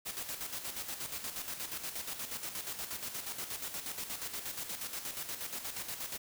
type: noise with tremolo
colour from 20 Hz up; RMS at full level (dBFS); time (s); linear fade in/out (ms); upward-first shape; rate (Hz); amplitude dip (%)
white; -39; 0.05-6.18; 20; square; 8.4; 55
effects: none